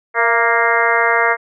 harmonic tone with a mistuned harmonic, 233.2 Hz, A#3, 1 cent sharp, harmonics 2 / 3 / 4 / 5 / 6 / 7 / 8 / 9, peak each -20 / -20 / -20 / -20 / -20 / -20 / -20 / -20 dBFS, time 0.14-1.37 s, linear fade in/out 50 ms, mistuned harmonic 3, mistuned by -40 cents, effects none

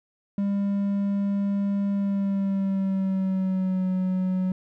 triangle tone with pitch glide, 200 to 185.53 Hz, G3 to F#3, +35 to +5 cents, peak -20 dBFS, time 0.38-4.52 s, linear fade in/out 2 ms, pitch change -130 cents, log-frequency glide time 1.92-3.87 s, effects none

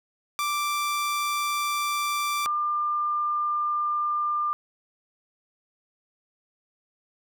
sawtooth / sine tone pair in turn, 1174.7 / 1197.3 Hz, D6 / D6, 0 / +33 cents, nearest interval unison, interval 33 cents, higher second, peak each -21 / -23 dBFS, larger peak first, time 0.39-2.46 / 2.46-4.53 s, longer neither, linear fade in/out 0 ms, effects none

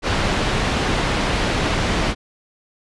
pink low-pass noise, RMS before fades -20 dBFS, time 0.02-2.15 s, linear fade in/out 50 ms, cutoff 4000 Hz, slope 12 dB/octave, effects resampled to 24000 Hz

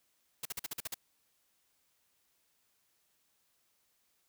white noise bursts, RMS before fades -38 dBFS, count 8, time 0.43-0.944 s, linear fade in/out 5 ms, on 24 ms, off 46 ms, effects white hiss -75 dBFS RMS until 4.28 s

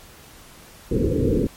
white low-pass noise, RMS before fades -20 dBFS, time 0.91-1.47 s, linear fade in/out 5 ms, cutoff 500 Hz, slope 96 dB/octave, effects pink hiss -46 dBFS RMS until 1.56 s + MP3 64 kbps

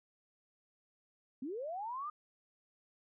sine linear sweep, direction up, 238.7 to 1240 Hz, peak -38 dBFS, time 1.42-2.1 s, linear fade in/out 5 ms, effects none

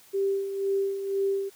sine tone with tremolo, 392.8 Hz, G4, 4 cents sharp, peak -22 dBFS, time 0.13-1.5 s, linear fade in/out 20 ms, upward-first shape sine, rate 2 Hz, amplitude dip 60%, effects white hiss -55 dBFS RMS until 1.55 s + high-pass 80 Hz 12 dB/octave

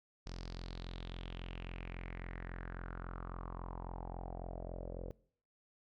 sawtooth tone with low-pass filter sweep, 43.65 Hz, F1, in tune, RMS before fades -45 dBFS, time 0.26-5.11 s, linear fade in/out 0 ms, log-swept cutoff 5300 to 510 Hz, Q 4.6, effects noise-tail reverb RT60 0.6 s tail -22 dB re dry

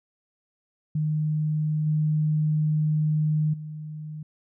sine tone with level steps, 153.4 Hz, D#3, 24 cents flat, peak -22 / -20 / -33 dBFS, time 0.95-4.23 s, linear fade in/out 5 ms, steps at 1.86 / 3.53 s, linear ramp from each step 10 ms, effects none

